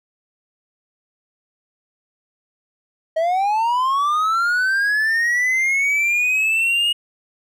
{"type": "linear sweep", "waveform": "triangle", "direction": "up", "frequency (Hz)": [629, 2881], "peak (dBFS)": -14, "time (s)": [3.16, 6.93], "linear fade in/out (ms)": 10, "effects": []}